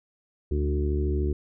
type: harmonic tone with a mistuned harmonic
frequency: 73.42 Hz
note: D2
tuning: in tune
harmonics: 1 / 2 / 3 / 4 / 5 / 6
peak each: -24 / -35 / -37 / -35 / -30 / -41 dBFS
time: 0.51-1.33 s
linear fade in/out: 5 ms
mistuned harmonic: 3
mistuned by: -20 cents
effects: none